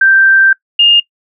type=tone pair in turn; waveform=sine; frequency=1568 / 2828 Hz; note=G6 / F7; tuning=0 / +21 cents; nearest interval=minor seventh; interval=1021 cents; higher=second; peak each=-4 dBFS; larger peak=neither; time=0.01-0.53 / 0.79-1 s; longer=first; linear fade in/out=5 ms; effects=noise-tail reverb RT60 0.1 s tail -21 dB re dry